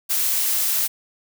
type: noise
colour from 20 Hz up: blue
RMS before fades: -21 dBFS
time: 0.09-0.88 s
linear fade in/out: 20 ms
effects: none